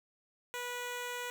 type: tone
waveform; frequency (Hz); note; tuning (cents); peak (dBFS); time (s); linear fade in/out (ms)
10% pulse; 489.1; B4; -17; -29; 0.54-1.3; 0
effects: none